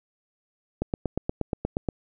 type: click train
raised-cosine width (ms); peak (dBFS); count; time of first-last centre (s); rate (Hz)
2; -12; 10; 0.82-1.888; 8.43
effects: none